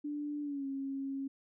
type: tone with pitch glide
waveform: sine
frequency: 293.7 to 272.5 Hz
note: D4 to C#4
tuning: 0 to -29 cents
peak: -35 dBFS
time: 0.04-1.28 s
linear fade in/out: 10 ms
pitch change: -129 cents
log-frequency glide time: 0.42-0.66 s
effects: none